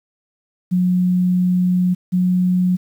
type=tone pair in turn; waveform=sine; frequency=180.9 / 181.55 Hz; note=F#3 / F#3; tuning=-39 / -33 cents; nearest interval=unison; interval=6 cents; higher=second; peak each=-13 dBFS; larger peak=neither; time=0.71-1.95 / 2.12-2.77 s; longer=first; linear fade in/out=20 ms; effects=8-bit